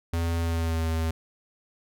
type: tone with pitch glide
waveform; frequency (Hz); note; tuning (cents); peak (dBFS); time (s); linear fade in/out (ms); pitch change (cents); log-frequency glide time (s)
square; 83.8 to 81.13; E2 to E2; +29 to -27; -25; 0.13-1.11; 5; -56; 0.39-0.88
effects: none